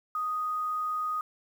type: tone with quantisation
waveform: sine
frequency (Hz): 1244.5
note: D#6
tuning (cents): 0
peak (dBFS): -28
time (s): 0.15-1.21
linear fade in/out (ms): 2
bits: 9
effects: none